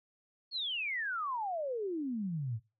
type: exponential sweep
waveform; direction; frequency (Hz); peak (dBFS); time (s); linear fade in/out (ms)
sine; down; 4435 to 103.83; -33; 0.51-2.6; 50
effects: noise-tail reverb RT60 0.3 s tail -22 dB re dry